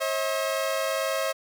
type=tone pair together; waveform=sawtooth; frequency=539 / 641 Hz; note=C#5 / E5; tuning=-49 / -49 cents; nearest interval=minor third; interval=300 cents; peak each=-24 dBFS; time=0-1.33 s; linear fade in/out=20 ms; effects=none